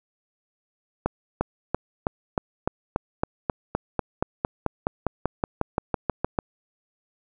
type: accelerating click train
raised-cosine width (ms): 1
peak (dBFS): -8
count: 24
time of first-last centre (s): 1.06-6.388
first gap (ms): 350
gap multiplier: 0.96
effects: none